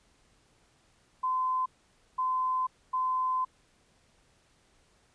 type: tone bursts at uneven times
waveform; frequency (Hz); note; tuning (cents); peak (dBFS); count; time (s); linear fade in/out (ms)
sine; 1026; C6; -34; -26; 3; 1.23-1.66 / 2.18-2.67 / 2.93-3.45; 10
effects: pink hiss -66 dBFS RMS until 5.14 s + resampled to 22050 Hz